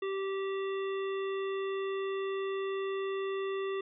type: harmonic tone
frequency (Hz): 389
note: G4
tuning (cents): -13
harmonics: 1 / 3 / 5 / 7 / 9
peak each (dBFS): -32 / -42 / -46 / -49 / -51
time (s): 0.02-3.81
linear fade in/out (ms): 5
effects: none